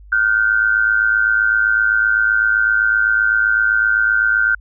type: tone pair together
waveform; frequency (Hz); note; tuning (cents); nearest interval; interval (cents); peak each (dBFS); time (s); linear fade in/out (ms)
sine; 1422 / 1529.8; F6 / G6; +31 / -43; minor second; 126; -15; 0.12-4.55; 5
effects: added 50 Hz sine -38 dBFS peak until 4.6 s